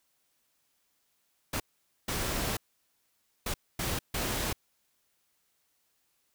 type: noise bursts at uneven times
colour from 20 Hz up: pink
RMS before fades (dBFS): -32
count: 5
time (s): 1.53-1.6 / 2.08-2.57 / 3.46-3.54 / 3.79-3.99 / 4.14-4.53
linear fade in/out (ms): 5
effects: white hiss -74 dBFS RMS until 6.34 s